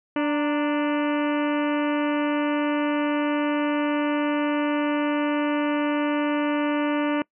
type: harmonic tone with a mistuned harmonic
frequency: 293.7 Hz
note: D4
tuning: in tune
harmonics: 1 / 2 / 3 / 4 / 5 / 6 / 7 / 8 / 9 / 10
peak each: -22 / -28 / -32 / -34 / -36 / -38 / -39 / -40 / -41 / -42 dBFS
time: 0.16-7.22 s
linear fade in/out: 2 ms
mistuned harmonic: 3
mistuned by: +70 cents
effects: noise-tail reverb RT60 0.1 s tail -24 dB re dry